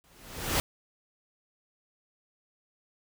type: noise with exponential growth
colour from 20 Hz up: pink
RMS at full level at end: -24 dBFS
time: 0.04-0.6 s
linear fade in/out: 0 ms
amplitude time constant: 120 ms
effects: none